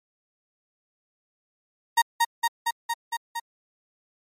35% pulse tone with echo, 932.3 Hz, A#5, in tune, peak -14 dBFS, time 1.97-2.02 s, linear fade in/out 10 ms, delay 230 ms, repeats 6, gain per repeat -2 dB, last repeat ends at 3.4 s, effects MP3 64 kbps

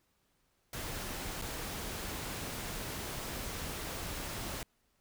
pink noise with dropouts, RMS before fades -40 dBFS, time 0.73-4.63 s, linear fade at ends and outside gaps 2 ms, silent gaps 1.416-1.42 s, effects pink hiss -75 dBFS RMS until 5 s

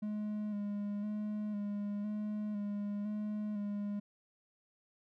triangle tone with vibrato, 207.7 Hz, G#3, in tune, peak -33 dBFS, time 0.02-4 s, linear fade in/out 10 ms, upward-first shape square, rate 0.99 Hz, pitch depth 25 cents each way, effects none

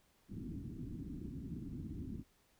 white low-pass noise, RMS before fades -45 dBFS, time 0.28-2.24 s, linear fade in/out 50 ms, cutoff 310 Hz, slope 48 dB/octave, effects pink hiss -72 dBFS RMS until 2.59 s

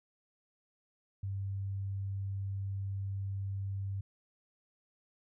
sine tone, 98 Hz, G2, in tune, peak -34 dBFS, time 1.23-4.01 s, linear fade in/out 5 ms, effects none

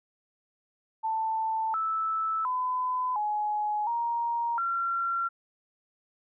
sine tone with pitch steps, 886 / 1313 / 1009 / 841 / 938 / 1368 Hz, A5 / E6 / B5 / G#5 / A#5 / F6, +12 / -7 / +37 / +22 / +11 / -36 cents, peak -26 dBFS, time 1.03-5.29 s, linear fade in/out 20 ms, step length 710 ms, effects none

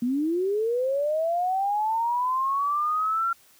sine linear sweep, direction up, 232.3 to 1375 Hz, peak -22 dBFS, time 0.02-3.33 s, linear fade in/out 5 ms, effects white hiss -57 dBFS RMS until 3.59 s

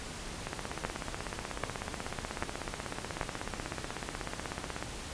two click trains, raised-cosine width 0.5 ms, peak -20 / -15 dBFS, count 72 / 4, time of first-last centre 0.47-4.826 / 0.85-3.212 s, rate 16.3 / 1.27 Hz, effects pink hiss -42 dBFS RMS until 5.13 s + resampled to 22050 Hz

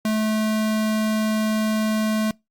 square tone, 216.7 Hz, A3, 26 cents flat, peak -20 dBFS, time 0.05-2.31 s, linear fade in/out 2 ms, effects noise-tail reverb RT60 0.2 s tail -25 dB re dry + Opus 48 kbps

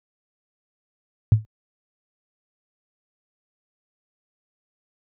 sine tone with exponential decay, 108.5 Hz, A2, 24 cents flat, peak -6 dBFS, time 1.32-1.45 s, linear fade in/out 0 ms, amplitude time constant 28 ms, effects high-pass 60 Hz 12 dB/octave

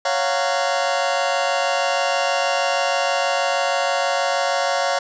sawtooth chord, Gb major seventh, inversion second, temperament just, 555 / 693.7 / 740 / 925 Hz, Db5 / F5 / Gb5 / Bb5, +2 / -12 / 0 / -14 cents, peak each -18 / -19 / -21 / -24 dBFS, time 0.05-4.99 s, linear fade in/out 5 ms, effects resampled to 16000 Hz + 8-bit

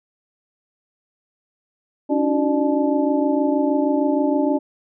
sine tone cluster, 282.6 / 309 / 366.2 / 599 / 864 Hz, C#4 / D#4 / F#4 / D5 / A5, +34 / -12 / -18 / +34 / -32 cents, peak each -19 / -23 / -26 / -23 / -28 dBFS, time 2.09-4.59 s, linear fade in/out 20 ms, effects none

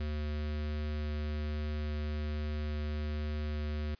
square tone with notch filter, 75.1 Hz, D2, 39 cents sharp, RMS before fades -35 dBFS, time 0-3.95 s, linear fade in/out 5 ms, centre 870 Hz, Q 1.7, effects white hiss -66 dBFS RMS until 3.99 s + resampled to 11025 Hz

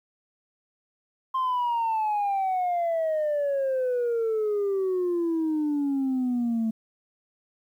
sine exponential sweep, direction down, 1057 to 220 Hz, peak -21 dBFS, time 1.34-6.71 s, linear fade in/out 10 ms, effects tanh soft clip ceiling -21 dBFS + 10-bit

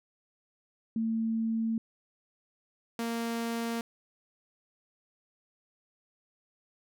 sine / sawtooth tone pair in turn, 224.9 / 231.5 Hz, A3 / A#3, +38 / -12 cents, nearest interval minor second, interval 50 cents, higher second, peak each -27 dBFS, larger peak neither, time 0.96-1.78 / 2.99-3.81 s, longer neither, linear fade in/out 2 ms, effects none

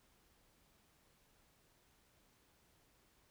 silence, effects pink hiss -72 dBFS RMS until 3.3 s

